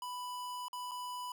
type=tone with dropouts; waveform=square; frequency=991 Hz; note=B5; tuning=6 cents sharp; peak=-40 dBFS; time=0.02-1.32 s; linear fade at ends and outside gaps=2 ms; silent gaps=0.683-0.73 / 0.912-0.916 s; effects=none